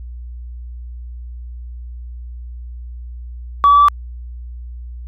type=tone with pitch steps; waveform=sine; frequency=1141 / 1147.6 / 1154.3 / 1160.9 Hz; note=C#6 / D6 / D6 / D6; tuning=+50 / -40 / -30 / -20 cents; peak=-5 dBFS; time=3.64-3.884 s; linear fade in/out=0 ms; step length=61 ms; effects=tanh soft clip ceiling -3 dBFS + added 60 Hz sine -28 dBFS peak until 5.07 s